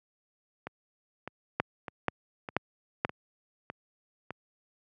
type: two click trains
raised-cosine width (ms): 0.5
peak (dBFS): -22 / -10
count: 7 / 4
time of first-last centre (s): 0.67-4.306 / 1.6-3.049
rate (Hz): 1.65 / 2.07
effects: high-pass 100 Hz 12 dB/octave